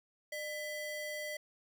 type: ring-modulated tone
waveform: square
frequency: 1302 Hz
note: E6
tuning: 22 cents flat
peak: -36 dBFS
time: 0.32-1.37 s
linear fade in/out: 5 ms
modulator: 698 Hz
effects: none